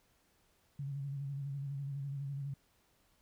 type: tone with vibrato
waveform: sine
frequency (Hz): 139.4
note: C#3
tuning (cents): +10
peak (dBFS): -37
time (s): 0.79-2.54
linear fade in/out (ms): 5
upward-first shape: square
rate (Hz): 12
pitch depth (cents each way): 37
effects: pink hiss -72 dBFS RMS until 3.21 s